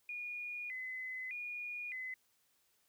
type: tone with vibrato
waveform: sine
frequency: 2226 Hz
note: C#7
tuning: 7 cents sharp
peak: -40 dBFS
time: 0.09-2.14 s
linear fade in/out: 2 ms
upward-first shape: square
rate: 0.82 Hz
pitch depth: 160 cents each way
effects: white hiss -75 dBFS RMS until 2.88 s